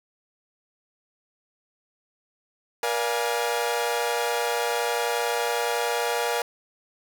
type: chord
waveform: sawtooth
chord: Bb dominant seventh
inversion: none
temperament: equal with one note detuned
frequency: 475.7 / 587.3 / 698.5 / 830.6 Hz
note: Bb4 / D5 / F5 / Ab5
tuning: +35 / 0 / 0 / 0 cents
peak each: -23 / -28 / -27 / -26 dBFS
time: 2.83-6.42 s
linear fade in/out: 2 ms
effects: none